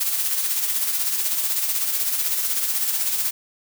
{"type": "noise with tremolo", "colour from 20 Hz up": "blue", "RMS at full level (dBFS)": -21, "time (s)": [0, 3.31], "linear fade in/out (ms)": 10, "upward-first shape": "sine", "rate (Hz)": 16, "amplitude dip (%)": 45, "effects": []}